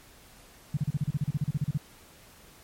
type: tone bursts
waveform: sine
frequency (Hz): 146.1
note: D3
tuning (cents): -9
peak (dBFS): -23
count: 16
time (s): 0.74-1.776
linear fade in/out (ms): 5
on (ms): 31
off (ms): 36
effects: pink hiss -54 dBFS RMS until 2.63 s + MP3 64 kbps

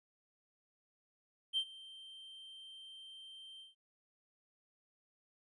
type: tone with ADSR envelope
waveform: triangle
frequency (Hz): 3136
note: G7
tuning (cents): 0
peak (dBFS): -27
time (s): 1.53-3.75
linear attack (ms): 43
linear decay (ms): 68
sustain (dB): -22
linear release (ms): 150
effects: tanh soft clip ceiling -27 dBFS + resampled to 24000 Hz

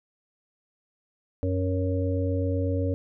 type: harmonic tone with a mistuned harmonic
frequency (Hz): 92.5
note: F#2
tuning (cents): 0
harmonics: 1 / 3 / 5 / 6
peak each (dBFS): -25 / -30 / -32 / -33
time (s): 1.43-2.94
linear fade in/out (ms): 0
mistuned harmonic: 5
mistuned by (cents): +17
effects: none

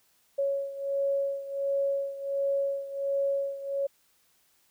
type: beating tone pair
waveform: sine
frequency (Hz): 554.4 / 555.8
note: C#5 / C#5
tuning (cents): 0 / +4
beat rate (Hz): 1.4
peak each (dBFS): -28 / -32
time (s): 0.38-3.87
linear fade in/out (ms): 10
effects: white hiss -67 dBFS RMS until 4.7 s

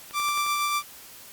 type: click train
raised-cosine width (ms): 0.3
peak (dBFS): -25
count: 5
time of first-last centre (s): 0.11-0.464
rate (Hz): 11.3
type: tone with tremolo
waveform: sawtooth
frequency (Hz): 1174.7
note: D6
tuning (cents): 0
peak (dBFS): -19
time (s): 0.13-0.83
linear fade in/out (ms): 50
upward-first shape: sine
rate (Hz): 8.4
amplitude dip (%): 25
effects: white hiss -46 dBFS RMS until 1.32 s + Opus 48 kbps

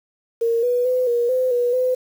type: tone with pitch steps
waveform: sine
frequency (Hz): 462.7 / 489.8 / 505 / 476.5 / 511 / 485.4 / 507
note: A#4 / B4 / B4 / A#4 / C5 / B4 / B4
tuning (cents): -13 / -14 / +39 / +38 / -41 / -30 / +45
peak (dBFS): -16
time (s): 0.41-1.95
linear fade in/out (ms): 10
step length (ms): 220
effects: 7-bit

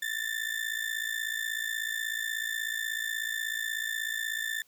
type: ring-modulated tone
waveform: 35% pulse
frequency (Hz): 1778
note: A6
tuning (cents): +18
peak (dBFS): -26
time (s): 0.02-4.62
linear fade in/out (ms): 2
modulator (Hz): 28.2
effects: white hiss -65 dBFS RMS until 4.67 s

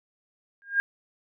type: tone with exponential growth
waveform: sine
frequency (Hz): 1616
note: G#6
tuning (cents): -48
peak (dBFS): -16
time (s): 0.62-0.8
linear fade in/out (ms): 0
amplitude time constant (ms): 38
effects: none

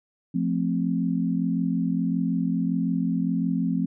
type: chord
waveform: sine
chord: F major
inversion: none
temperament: equal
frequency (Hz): 174.61 / 220 / 261.6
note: F3 / A3 / C4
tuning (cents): 0 / 0 / 0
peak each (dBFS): -25 / -28 / -26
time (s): 0.34-3.86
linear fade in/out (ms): 10
effects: none

